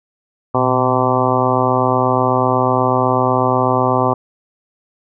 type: harmonic tone with a mistuned harmonic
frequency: 128.1 Hz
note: C3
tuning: 36 cents flat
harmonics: 1 / 2 / 3 / 4 / 5 / 6 / 7 / 8 / 9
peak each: -21 / -21 / -21 / -21 / -21 / -21 / -21 / -21 / -21 dBFS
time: 0.54-4.14 s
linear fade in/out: 10 ms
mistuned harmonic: 1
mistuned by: -93 cents
effects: none